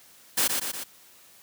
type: noise with echo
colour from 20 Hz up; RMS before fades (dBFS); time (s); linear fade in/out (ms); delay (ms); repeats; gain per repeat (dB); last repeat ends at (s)
white; -23; 0.37-0.48; 10; 120; 3; -4; 0.84
effects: white hiss -54 dBFS RMS until 1.42 s + high-pass 100 Hz 12 dB/octave